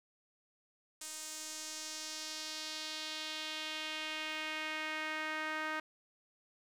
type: tone with band-pass filter sweep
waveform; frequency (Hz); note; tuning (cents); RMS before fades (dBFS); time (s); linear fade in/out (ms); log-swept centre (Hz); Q
sawtooth; 311.1; D#4; 0; -41; 1.01-5.8; 5; 8000 to 1600; 1.8
effects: 11-bit